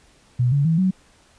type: tone with pitch steps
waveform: sine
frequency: 123.47 / 141.83 / 162.92 / 187.15 Hz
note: B2 / C#3 / E3 / F#3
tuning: 0 / +40 / -20 / +20 cents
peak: -15 dBFS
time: 0.39-0.91 s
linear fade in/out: 10 ms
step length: 130 ms
effects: pink hiss -55 dBFS RMS until 1.38 s + resampled to 22050 Hz